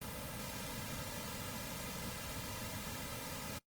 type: noise with comb filter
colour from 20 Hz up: pink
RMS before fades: -44 dBFS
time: 0.01-3.59 s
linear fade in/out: 10 ms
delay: 2.7 ms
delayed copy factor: -0.9
effects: noise-tail reverb RT60 0.1 s tail -19 dB re dry + Opus 32 kbps